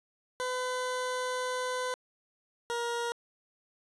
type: tone pair in turn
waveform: 20% pulse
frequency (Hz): 505 / 472.5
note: B4 / A#4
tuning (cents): +39 / +23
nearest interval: minor second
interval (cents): 116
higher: first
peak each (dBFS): -26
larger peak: neither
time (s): 0.4-1.94 / 2.7-3.12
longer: first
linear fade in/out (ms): 0
effects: resampled to 24000 Hz